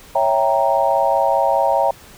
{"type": "chord", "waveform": "sine", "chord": "C# diminished seventh", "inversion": "none", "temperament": "equal", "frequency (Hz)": [554.4, 659.3, 784, 932.3], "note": ["C#5", "E5", "G5", "Bb5"], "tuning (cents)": [0, 0, 0, 0], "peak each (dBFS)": -19, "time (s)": [0.15, 1.91], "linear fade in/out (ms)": 5, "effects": ["pink hiss -43 dBFS RMS until 2.17 s"]}